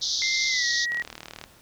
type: band-pass noise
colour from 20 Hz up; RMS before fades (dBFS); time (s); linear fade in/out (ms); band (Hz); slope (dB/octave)
pink; -27; 0.01-0.86; 20; 3500 to 6200; 96
type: tone with pitch glide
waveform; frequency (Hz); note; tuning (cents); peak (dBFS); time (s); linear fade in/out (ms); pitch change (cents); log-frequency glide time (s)
sine; 2093 to 1908.2; C7 to A#6; 0 to +40; -25; 0.22-1.02; 0; -160; 0.48-0.67
type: click train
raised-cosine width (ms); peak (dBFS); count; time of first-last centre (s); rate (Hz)
0.2; -20; 21; 0.92-1.439; 38.5
effects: pink hiss -54 dBFS RMS until 1.61 s